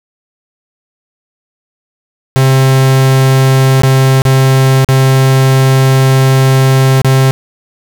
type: tone with dropouts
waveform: 45% pulse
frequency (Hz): 132.9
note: C3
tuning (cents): +27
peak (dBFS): -5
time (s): 2.36-7.31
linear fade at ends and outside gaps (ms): 0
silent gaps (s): 3.82-3.834 / 4.219-4.252 / 4.846-4.888 / 7.017-7.046
effects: none